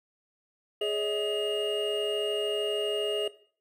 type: tone cluster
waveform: triangle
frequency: 417.3 / 567 / 640 / 2849 Hz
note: G#4 / C#5 / D#5 / F7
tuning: +8 / +39 / +49 / +34 cents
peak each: -27 / -36 / -33 / -31 dBFS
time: 0.81-3.28 s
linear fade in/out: 5 ms
effects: noise-tail reverb RT60 0.5 s tail -17 dB re dry